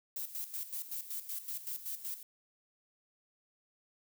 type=noise with tremolo; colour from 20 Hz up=violet; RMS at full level=-39 dBFS; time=0.16-2.23 s; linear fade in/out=2 ms; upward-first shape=square; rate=5.3 Hz; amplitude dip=70%; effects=none